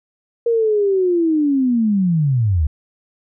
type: linear sweep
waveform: sine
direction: down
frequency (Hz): 473.3 to 69.3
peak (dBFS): -13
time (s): 0.46-2.67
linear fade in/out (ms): 5
effects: none